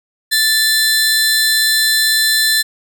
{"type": "tone pair together", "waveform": "sawtooth", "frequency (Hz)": [1760, 4079], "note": ["A6", "C8"], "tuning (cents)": [0, -45], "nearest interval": "octave + minor third", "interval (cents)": 1455, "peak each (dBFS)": -11, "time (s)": [0.31, 2.63], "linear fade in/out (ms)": 20, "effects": []}